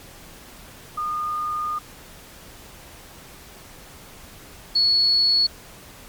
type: tone pair in turn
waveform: sine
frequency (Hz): 1221 / 4388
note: D#6 / C#8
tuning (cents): -33 / -18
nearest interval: octave + minor seventh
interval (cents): 2215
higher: second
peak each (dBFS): -23 / -15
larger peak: second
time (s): 0.97-1.79 / 4.75-5.47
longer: first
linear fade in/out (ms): 10
effects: pink hiss -44 dBFS RMS until 6.08 s + MP3 96 kbps